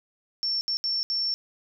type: tone bursts at uneven times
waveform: sine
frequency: 5430 Hz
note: F8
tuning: 50 cents flat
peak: -24 dBFS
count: 4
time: 0.43-0.61 / 0.68-0.77 / 0.84-1.03 / 1.1-1.34 s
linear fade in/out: 0 ms
effects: none